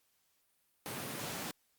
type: high-pass noise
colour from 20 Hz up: pink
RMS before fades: -41 dBFS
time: 0.86-1.51 s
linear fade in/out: 0 ms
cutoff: 120 Hz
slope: 24 dB/octave
effects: white hiss -75 dBFS RMS until 1.78 s + Opus 48 kbps